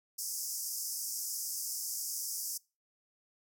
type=band-pass noise; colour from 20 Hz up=pink; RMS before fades=-38 dBFS; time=0.18-2.58 s; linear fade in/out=10 ms; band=5000 to 16000 Hz; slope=96 dB/octave; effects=noise-tail reverb RT60 0.3 s tail -24 dB re dry